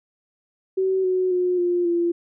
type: tone with pitch steps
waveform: sine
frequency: 379.3 / 370 / 360.9 / 352.1 / 343.4 Hz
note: F#4 / F#4 / F#4 / F4 / F4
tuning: +43 / 0 / -43 / +14 / -29 cents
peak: -18 dBFS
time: 0.77-2.12 s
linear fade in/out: 10 ms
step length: 270 ms
effects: none